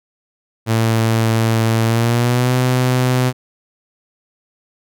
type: tone with pitch glide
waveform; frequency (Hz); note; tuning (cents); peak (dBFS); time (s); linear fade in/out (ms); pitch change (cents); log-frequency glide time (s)
sawtooth; 112.9 to 126.73; A2 to B2; +45 to +45; -9; 0.66-3.33; 50; +200; 1.83-2.54
effects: none